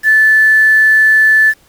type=tone with quantisation; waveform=sine; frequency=1747 Hz; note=A6; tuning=13 cents flat; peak=-5 dBFS; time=0.03-1.54 s; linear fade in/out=50 ms; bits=5; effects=pink hiss -49 dBFS RMS until 1.68 s